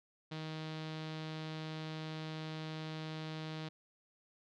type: tone with low-pass filter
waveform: sawtooth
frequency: 157.2 Hz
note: D#3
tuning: 18 cents sharp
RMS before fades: -43 dBFS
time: 0.31-3.69 s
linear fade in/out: 10 ms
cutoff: 4000 Hz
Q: 2.5
effects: none